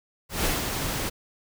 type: noise with ADSR envelope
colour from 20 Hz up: pink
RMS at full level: -24 dBFS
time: 0.29-1.1 s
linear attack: 160 ms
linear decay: 160 ms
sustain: -5 dB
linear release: 17 ms
effects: none